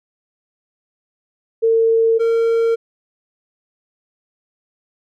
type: tone pair in turn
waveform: sine / triangle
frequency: 453 / 458.3 Hz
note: A#4 / A#4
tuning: -50 / -29 cents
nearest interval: unison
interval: 21 cents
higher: second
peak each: -11 dBFS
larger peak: neither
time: 1.62-2.19 / 2.19-2.76 s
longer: neither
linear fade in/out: 20 ms
effects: none